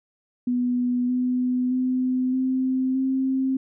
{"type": "tone with pitch steps", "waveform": "sine", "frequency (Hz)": [246.5, 250.8, 255.2, 259.7, 264.2], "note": ["B3", "B3", "C4", "C4", "C4"], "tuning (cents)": [-3, 27, -43, -13, 17], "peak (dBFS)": -20, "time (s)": [0.47, 3.57], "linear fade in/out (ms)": 5, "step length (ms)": 620, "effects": []}